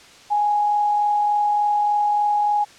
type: tone with amplitude modulation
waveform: sine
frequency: 830.6 Hz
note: G#5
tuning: in tune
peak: -15 dBFS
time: 0.3-2.65 s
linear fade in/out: 20 ms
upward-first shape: sine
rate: 43.4 Hz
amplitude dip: 25%
effects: white hiss -46 dBFS RMS until 2.78 s + low-pass 6000 Hz 12 dB/octave